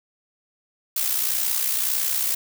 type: noise with amplitude modulation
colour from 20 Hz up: blue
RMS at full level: -21 dBFS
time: 0.96-2.35 s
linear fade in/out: 5 ms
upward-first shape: sine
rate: 61.8 Hz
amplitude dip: 55%
effects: none